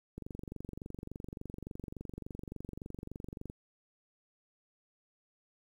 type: click train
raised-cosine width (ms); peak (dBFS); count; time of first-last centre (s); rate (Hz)
3; -29; 79; 0.18-3.499; 23.5
effects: 10-bit